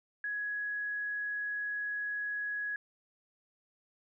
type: tone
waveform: sine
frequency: 1673 Hz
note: G#6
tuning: 12 cents sharp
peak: -33 dBFS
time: 0.24-2.76 s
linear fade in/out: 2 ms
effects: none